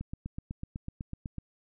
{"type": "click train", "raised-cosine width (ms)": 5, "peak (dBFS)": -24, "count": 12, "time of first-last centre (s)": [0.01, 1.383], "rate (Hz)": 8.01, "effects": []}